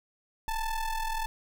square ring-modulated tone, 436.5 Hz, A4, 14 cents flat, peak -27 dBFS, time 0.48-1.26 s, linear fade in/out 0 ms, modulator 457 Hz, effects none

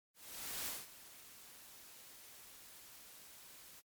white noise with ADSR envelope, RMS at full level -41 dBFS, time 0.14-3.82 s, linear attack 520 ms, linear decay 200 ms, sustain -16 dB, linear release 32 ms, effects MP3 96 kbps

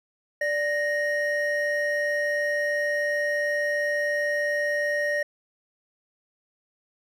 triangle tone pair together, 587.3 / 1864.7 Hz, D5 / A#6, 0 / 0 cents, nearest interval octave + minor sixth, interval 2000 cents, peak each -24 dBFS, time 0.41-5.23 s, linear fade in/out 5 ms, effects none

